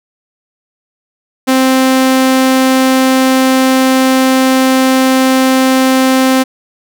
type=tone; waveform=sawtooth; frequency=261.6 Hz; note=C4; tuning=in tune; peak=-3 dBFS; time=1.47-6.44 s; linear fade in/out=20 ms; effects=none